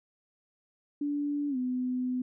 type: tone with pitch glide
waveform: sine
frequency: 289.7 to 252.2 Hz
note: D4 to B3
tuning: -24 to +36 cents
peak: -28 dBFS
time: 1.01-2.22 s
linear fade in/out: 5 ms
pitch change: -240 cents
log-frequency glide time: 1.49-1.57 s
effects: none